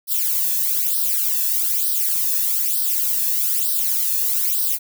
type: noise with flanger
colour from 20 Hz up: violet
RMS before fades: -20 dBFS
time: 0.07-4.79 s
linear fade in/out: 50 ms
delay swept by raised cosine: 0.21 to 1.17 ms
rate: 1.1 Hz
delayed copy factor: +0.9
effects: none